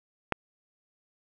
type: click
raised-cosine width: 0.5 ms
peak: -10 dBFS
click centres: 0.323 s
effects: none